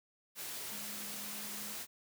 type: tone in noise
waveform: sine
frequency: 207.7 Hz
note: G#3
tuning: in tune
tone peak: -52 dBFS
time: 0.69-1.76 s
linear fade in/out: 50 ms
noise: white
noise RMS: -43 dBFS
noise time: 0.35-1.87 s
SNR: -12 dB
effects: high-pass 100 Hz 12 dB/octave